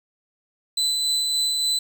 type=tone with tremolo; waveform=35% pulse; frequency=4012 Hz; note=B7; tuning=26 cents sharp; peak=-18 dBFS; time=0.77-1.79 s; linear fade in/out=5 ms; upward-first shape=sine; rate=3.5 Hz; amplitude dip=25%; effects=8-bit